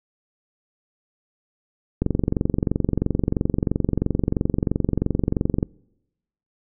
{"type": "click train", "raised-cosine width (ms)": 3, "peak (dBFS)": -7, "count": 84, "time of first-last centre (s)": [2.02, 5.629], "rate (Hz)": 23, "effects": ["noise-tail reverb RT60 0.9 s tail -25 dB re dry"]}